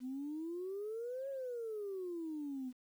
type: exponential two-way sweep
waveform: sine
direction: up then down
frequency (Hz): 247.1 to 554.4 to 247.1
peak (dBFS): -38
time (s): 0-2.73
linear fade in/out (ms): 50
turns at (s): 1.29
effects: tanh soft clip ceiling -35 dBFS + 11-bit